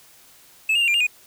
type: tone with pitch steps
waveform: triangle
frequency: 2607 / 2821 / 2767 / 2391 / 2813 / 2469 Hz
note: E7 / F7 / F7 / D7 / F7 / D#7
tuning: -20 / +17 / -17 / +30 / +12 / -14 cents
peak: -15 dBFS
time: 0.69-1.068 s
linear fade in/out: 5 ms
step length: 63 ms
effects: white hiss -51 dBFS RMS until 1.26 s